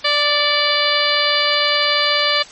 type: harmonic tone with a mistuned harmonic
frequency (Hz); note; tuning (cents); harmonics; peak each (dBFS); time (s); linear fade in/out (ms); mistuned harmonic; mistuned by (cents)
587.3; D5; 0; 1 / 2 / 3 / 4 / 5 / 6 / 7 / 8; -22 / -22 / -22 / -22 / -22 / -22 / -22 / -22; 0.04-2.43; 10; 4; -33
effects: white hiss -39 dBFS RMS until 2.51 s + MP3 32 kbps